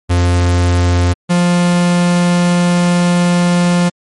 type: tone pair in turn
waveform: 45% pulse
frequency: 88 / 175.44 Hz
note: F2 / F3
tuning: +14 / +8 cents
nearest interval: octave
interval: 1194 cents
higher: second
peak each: -9 dBFS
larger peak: neither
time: 0.09-1.14 / 1.29-3.9 s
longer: second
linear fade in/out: 20 ms
effects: MP3 48 kbps